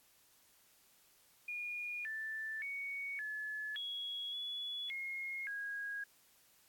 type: tone with pitch steps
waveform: sine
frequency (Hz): 2435 / 1764 / 2232 / 1716 / 3335 / 3404 / 2151 / 1642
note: D#7 / A6 / C#7 / A6 / G#7 / G#7 / C7 / G#6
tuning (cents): -38 / +4 / +11 / -44 / +7 / +42 / +47 / -20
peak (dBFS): -39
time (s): 1.48-6.04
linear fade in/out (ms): 5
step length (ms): 570
effects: white hiss -68 dBFS RMS until 6.68 s + AAC 64 kbps